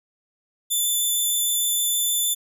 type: tone with vibrato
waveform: 5% pulse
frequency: 3520 Hz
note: A7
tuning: in tune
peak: -13 dBFS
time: 0.7-2.35 s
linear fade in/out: 20 ms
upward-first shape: triangle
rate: 6.5 Hz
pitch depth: 8 cents each way
effects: none